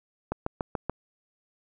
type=click train; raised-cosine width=1 ms; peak=-14 dBFS; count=5; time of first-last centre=0.32-0.896 s; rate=6.94 Hz; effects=none